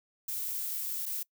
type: noise with dropouts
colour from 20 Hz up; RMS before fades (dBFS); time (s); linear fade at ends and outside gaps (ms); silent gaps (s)
violet; -35; 0.28-1.23; 5; 1.057-1.062
effects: noise-tail reverb RT60 0.1 s tail -24 dB re dry